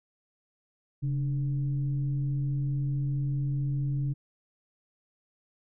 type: tone with frequency modulation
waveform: sine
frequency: 137.7 Hz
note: C#3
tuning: 11 cents flat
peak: -26 dBFS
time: 1.02-4.14 s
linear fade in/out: 20 ms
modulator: 160 Hz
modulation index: 0.36
effects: none